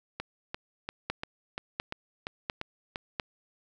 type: two click trains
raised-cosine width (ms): 0.3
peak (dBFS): -14 / -18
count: 4 / 9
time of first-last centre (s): 1.1-3.198 / 0.2-2.959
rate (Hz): 1.43 / 2.9
effects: none